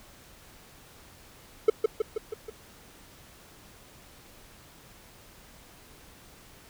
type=tone with echo; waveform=triangle; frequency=436.3 Hz; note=A4; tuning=15 cents flat; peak=-12 dBFS; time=1.68-1.7 s; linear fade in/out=5 ms; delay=160 ms; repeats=5; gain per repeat=-4 dB; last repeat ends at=2.5 s; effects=pink hiss -53 dBFS RMS until 6.69 s